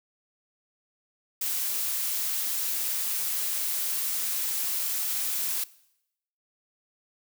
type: noise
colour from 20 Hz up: blue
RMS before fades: -29 dBFS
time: 1.41-5.64 s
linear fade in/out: 5 ms
effects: noise-tail reverb RT60 0.8 s tail -20 dB re dry